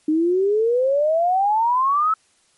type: exponential sweep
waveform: sine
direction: up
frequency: 302.7 to 1318 Hz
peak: -15 dBFS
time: 0.08-2.14 s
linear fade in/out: 5 ms
effects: white hiss -60 dBFS RMS until 2.57 s + MP3 48 kbps